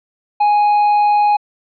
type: tone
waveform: triangle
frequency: 830.6 Hz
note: G#5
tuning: in tune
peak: -8 dBFS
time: 0.4-1.37 s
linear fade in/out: 10 ms
effects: resampled to 11025 Hz